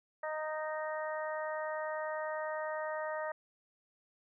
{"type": "harmonic tone", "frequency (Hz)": 310, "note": "D#4", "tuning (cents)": -6, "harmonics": [2, 3, 4, 5, 6], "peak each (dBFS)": [-37, -42, -44, -48, -44], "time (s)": [0.23, 3.32], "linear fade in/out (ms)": 5, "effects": []}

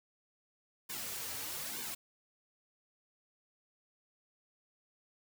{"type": "noise with flanger", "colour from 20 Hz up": "white", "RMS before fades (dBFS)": -41, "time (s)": [0.89, 1.95], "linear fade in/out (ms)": 10, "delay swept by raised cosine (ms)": [1.5, 5.7], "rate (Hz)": 1.1, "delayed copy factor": -0.9, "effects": []}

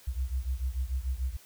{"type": "beating tone pair", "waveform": "sine", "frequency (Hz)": [61.74, 68.54], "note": ["B1", "C#2"], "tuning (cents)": [0, -19], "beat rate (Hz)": 6.8, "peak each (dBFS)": [-31, -33], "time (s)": [0.07, 1.37], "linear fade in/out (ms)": 10, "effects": ["white hiss -56 dBFS RMS until 1.45 s"]}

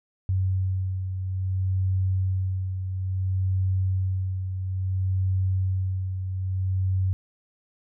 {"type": "beating tone pair", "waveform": "sine", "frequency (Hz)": [94, 94.59], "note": ["F#2", "F#2"], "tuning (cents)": [28, 39], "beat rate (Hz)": 0.59, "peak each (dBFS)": [-23, -32], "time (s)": [0.29, 7.13], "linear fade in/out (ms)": 0, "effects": []}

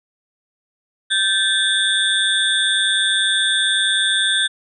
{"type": "tone cluster", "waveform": "sine", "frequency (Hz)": [1560, 1743, 3437, 3638, 8610], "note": ["G6", "A6", "A7", "A#7", "C9"], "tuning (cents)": [-9, -17, -41, -43, 49], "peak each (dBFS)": [-20, -26, -20, -20, -26], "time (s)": [1.1, 4.48], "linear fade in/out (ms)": 20, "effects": []}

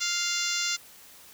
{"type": "harmonic tone with a mistuned harmonic", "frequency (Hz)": 698, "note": "F5", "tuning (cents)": -1, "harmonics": [2, 3, 4, 5, 6, 7, 8, 9, 10], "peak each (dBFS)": [-35, -35, -35, -35, -35, -35, -35, -35, -35], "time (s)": [0, 0.77], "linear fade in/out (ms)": 20, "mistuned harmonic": 10, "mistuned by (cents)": 42, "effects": ["white hiss -51 dBFS RMS until 1.33 s"]}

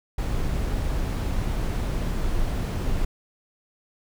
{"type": "noise", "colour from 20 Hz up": "brown", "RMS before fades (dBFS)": -25, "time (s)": [0.18, 3.05], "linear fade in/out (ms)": 5, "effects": []}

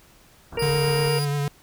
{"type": "low-pass noise", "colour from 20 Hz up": "pink", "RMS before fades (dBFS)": -37, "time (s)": [0.52, 1.09], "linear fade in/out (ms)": 5, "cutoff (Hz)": 1600, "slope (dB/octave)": 96}
{"type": "harmonic tone", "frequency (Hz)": 466.2, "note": "A#4", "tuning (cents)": 0, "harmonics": [1, 2, 3, 4, 5, 6], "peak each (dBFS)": [-23, -34, -38, -38, -36, -34], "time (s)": [0.57, 1.19], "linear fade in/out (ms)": 5}
{"type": "tone", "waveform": "sawtooth", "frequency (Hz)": 4874, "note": "D#8", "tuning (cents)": -37, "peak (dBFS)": -27, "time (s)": [0.59, 1.25], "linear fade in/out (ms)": 5}
{"type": "tone with vibrato", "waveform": "square", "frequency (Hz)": 143.9, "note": "D3", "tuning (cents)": -35, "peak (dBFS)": -23, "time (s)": [0.62, 1.48], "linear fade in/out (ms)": 2, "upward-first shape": "triangle", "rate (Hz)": 8.5, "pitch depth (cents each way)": 27}
{"effects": ["pink hiss -54 dBFS RMS until 1.62 s"]}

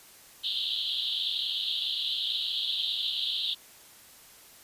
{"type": "band-pass noise", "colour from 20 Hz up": "white", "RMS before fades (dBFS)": -31, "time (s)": [0.43, 3.55], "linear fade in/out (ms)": 20, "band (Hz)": [3000, 4100], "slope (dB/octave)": 96, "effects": ["white hiss -53 dBFS RMS until 4.63 s", "resampled to 32000 Hz"]}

